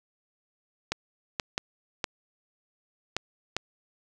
clicks, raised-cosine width 0.2 ms, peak -10 dBFS, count 6, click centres 0.92 / 1.398 / 1.579 / 2.042 / 3.166 / 3.566 s, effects none

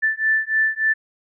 sine beating tone pair, 1760 / 1763.4 Hz, A6 / A6, 0 / +3 cents, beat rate 3.4 Hz, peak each -20 dBFS, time 0.02-0.94 s, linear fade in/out 20 ms, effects none

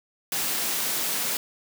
white high-pass noise, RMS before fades -27 dBFS, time 0.32-1.37 s, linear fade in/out 2 ms, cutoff 140 Hz, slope 48 dB/octave, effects none

